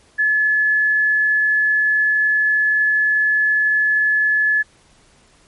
sine tone, 1716 Hz, A6, 44 cents flat, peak -13 dBFS, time 0.18-4.63 s, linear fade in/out 20 ms, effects pink hiss -53 dBFS RMS until 5.47 s + MP3 48 kbps

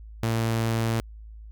sawtooth tone, 113.8 Hz, A#2, 41 cents flat, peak -19 dBFS, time 0.23-1 s, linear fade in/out 0 ms, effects added 54 Hz sine -40 dBFS peak until 1.51 s

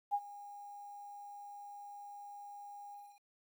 sine tone with ADSR envelope, 815 Hz, G#5, 33 cents flat, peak -28 dBFS, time 0.11-3.21 s, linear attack 31 ms, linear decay 53 ms, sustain -19 dB, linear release 270 ms, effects 11-bit

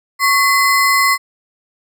square ring-modulated tone, 1568 Hz, G6, in tune, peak -8 dBFS, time 0.19-1.18 s, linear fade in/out 50 ms, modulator 463 Hz, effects none

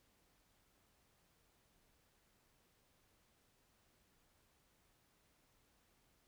silence, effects pink hiss -75 dBFS RMS until 6.27 s

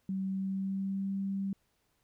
sine tone with pitch glide, 191.4 to 195.42 Hz, G3 to G3, -41 to -5 cents, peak -31 dBFS, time 0.09-1.53 s, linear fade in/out 2 ms, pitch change +36 cents, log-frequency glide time 0.25-1.13 s, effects pink hiss -75 dBFS RMS until 2.03 s

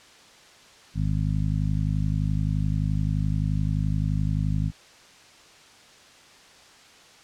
harmonic tone, 51.6 Hz, G#1, 10 cents flat, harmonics 1 / 2 / 3 / 4 / 5, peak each -27 / -27 / -26 / -34 / -36 dBFS, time 0.94-4.72 s, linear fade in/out 50 ms, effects white hiss -51 dBFS RMS until 7.23 s + low-pass 6000 Hz 12 dB/octave

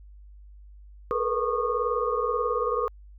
sine tone cluster, 432.1 / 474.3 / 492.8 / 1100 / 1218 Hz, A4 / A#4 / B4 / C#6 / D#6, -31 / +30 / -4 / -14 / -37 cents, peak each -30 dBFS, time 1.11-2.88 s, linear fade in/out 0 ms, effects added 50 Hz sine -45 dBFS peak until 3.18 s

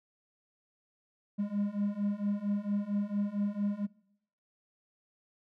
triangle beating tone pair, 201.5 / 205.9 Hz, G3 / G#3, +48 / -15 cents, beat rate 4.4 Hz, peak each -32 / -30 dBFS, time 1.38-3.87 s, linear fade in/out 20 ms, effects noise-tail reverb RT60 0.8 s tail -23 dB re dry

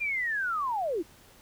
sine linear sweep, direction down, 2434 to 291.8 Hz, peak -27 dBFS, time 0-1.03 s, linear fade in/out 20 ms, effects pink hiss -56 dBFS RMS until 1.41 s

